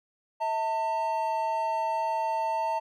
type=tone pair together; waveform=triangle; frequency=646 / 899.7 Hz; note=E5 / A5; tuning=-35 / +38 cents; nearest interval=tritone; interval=573 cents; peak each=-30 / -25 dBFS; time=0.4-2.8 s; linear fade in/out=20 ms; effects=none